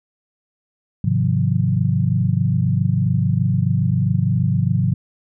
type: chord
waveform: sine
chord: F minor seventh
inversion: first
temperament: equal with one note detuned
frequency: 103.83 / 130.81 / 155.56 / 178.7 Hz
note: Ab2 / C3 / Eb3 / F3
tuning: 0 / 0 / 0 / +40 cents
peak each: -20 / -19 / -23 / -21 dBFS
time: 1.04-4.94 s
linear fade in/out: 5 ms
effects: none